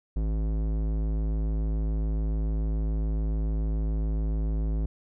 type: tone with low-pass filter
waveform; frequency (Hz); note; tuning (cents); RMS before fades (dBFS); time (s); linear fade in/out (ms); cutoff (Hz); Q
square; 53.5; A1; -48; -27; 0.16-4.86; 5; 400; 0.59
effects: none